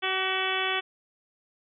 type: harmonic tone with a mistuned harmonic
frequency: 377.6 Hz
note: F#4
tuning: 35 cents sharp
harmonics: 1 / 2 / 3 / 4 / 5 / 6 / 7 / 8 / 9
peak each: -34 / -34 / -34 / -34 / -34 / -34 / -34 / -34 / -34 dBFS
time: 0.02-0.81 s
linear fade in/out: 20 ms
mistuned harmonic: 3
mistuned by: +21 cents
effects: none